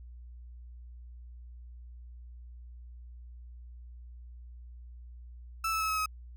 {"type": "tone with pitch steps", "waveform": "35% pulse", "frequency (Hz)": [1318.5, 1306.4, 1294.4, 1282.4, 1270.6], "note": ["E6", "E6", "E6", "E6", "D#6"], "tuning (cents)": [0, -16, -32, -48, 36], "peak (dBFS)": -27, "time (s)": [5.64, 6.06], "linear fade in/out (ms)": 5, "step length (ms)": 84, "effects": ["added 60 Hz sine -45 dBFS peak until 6.36 s"]}